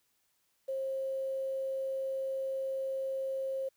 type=tone with quantisation; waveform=sine; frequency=534 Hz; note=C5; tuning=35 cents sharp; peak=-32 dBFS; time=0.68-3.69 s; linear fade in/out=10 ms; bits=10; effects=white hiss -75 dBFS RMS until 3.76 s